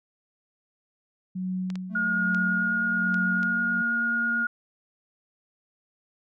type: tone with tremolo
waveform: sine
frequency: 185 Hz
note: F#3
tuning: in tune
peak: -26 dBFS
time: 1.35-3.82 s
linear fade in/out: 10 ms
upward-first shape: sine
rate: 1.2 Hz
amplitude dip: 65%
type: clicks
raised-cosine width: 0.2 ms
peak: -23 dBFS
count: 5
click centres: 1.702 / 1.756 / 2.347 / 3.143 / 3.431 s
type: tone with pitch glide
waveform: triangle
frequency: 220 to 231.5 Hz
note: A3 to A#3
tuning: 0 to -12 cents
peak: -30 dBFS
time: 1.89-4.47 s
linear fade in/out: 50 ms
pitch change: +88 cents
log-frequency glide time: 2.03-3.7 s
type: tone with vibrato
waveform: sine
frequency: 1431 Hz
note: F6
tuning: 42 cents sharp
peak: -23 dBFS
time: 1.95-4.47 s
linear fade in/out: 5 ms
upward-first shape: sine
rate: 9.2 Hz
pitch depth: 9 cents each way
effects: none